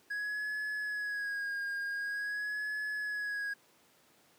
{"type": "tone with vibrato", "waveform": "triangle", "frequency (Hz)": 1661.2, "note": "G#6", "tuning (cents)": 0, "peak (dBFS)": -32, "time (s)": [0.1, 3.54], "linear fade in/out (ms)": 10, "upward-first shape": "sine", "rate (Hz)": 0.46, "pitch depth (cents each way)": 43, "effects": ["pink hiss -65 dBFS RMS until 4.38 s", "high-pass 200 Hz 12 dB/octave"]}